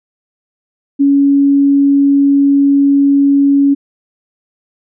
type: tone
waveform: sine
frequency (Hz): 280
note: C#4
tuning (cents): +18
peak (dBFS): -6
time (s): 0.99-3.75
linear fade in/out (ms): 20
effects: none